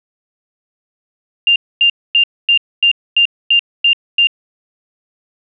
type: tone bursts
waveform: sine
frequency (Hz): 2794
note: F7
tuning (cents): 0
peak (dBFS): -7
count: 9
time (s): 1.47-4.271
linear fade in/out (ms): 2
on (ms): 89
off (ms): 250
effects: none